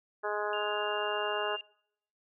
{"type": "harmonic tone", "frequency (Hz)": 208.8, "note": "G#3", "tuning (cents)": 10, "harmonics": [2, 3, 4, 5, 6, 7, 8], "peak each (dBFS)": [-35, -37, -38, -39, -40, -40, -41], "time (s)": [0.23, 1.57], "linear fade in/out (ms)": 20}
{"type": "tone", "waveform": "sine", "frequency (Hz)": 2800, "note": "F7", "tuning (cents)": 4, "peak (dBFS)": -37, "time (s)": [0.53, 1.61], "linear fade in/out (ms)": 2}
{"effects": ["noise-tail reverb RT60 0.7 s tail -24 dB re dry"]}